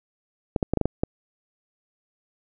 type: clicks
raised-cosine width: 2 ms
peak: -8 dBFS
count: 7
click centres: 0.562 / 0.628 / 0.736 / 0.773 / 0.813 / 0.856 / 1.035 s
effects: none